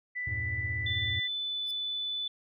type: tone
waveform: sine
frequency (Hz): 1985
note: B6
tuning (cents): +8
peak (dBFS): -32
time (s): 0.15-1.28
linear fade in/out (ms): 20
type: chord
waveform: triangle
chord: E diminished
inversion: none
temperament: equal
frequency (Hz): 82.41 / 98 / 116.54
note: E2 / G2 / Bb2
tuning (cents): 0 / 0 / 0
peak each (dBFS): -36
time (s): 0.27-1.2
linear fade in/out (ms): 5
type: tone with pitch glide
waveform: sine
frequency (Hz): 3520 to 3492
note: A7 to A7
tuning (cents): 0 to -14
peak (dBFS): -31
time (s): 0.86-2.28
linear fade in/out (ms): 5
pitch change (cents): -14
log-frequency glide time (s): 0.99-1.64
type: tone with exponential growth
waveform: 15% pulse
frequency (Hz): 5050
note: D#8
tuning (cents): +25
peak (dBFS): -36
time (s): 1.64-1.71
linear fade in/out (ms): 2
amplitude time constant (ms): 15
effects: none